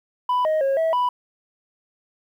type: tone with pitch steps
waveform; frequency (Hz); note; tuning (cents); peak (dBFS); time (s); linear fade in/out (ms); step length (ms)
sine; 993 / 625 / 544 / 649 / 988; B5 / D#5 / C#5 / E5 / B5; +9 / +8 / -33 / -27 / 0; -15; 0.29-1.09; 5; 160
effects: tanh soft clip ceiling -17 dBFS + 9-bit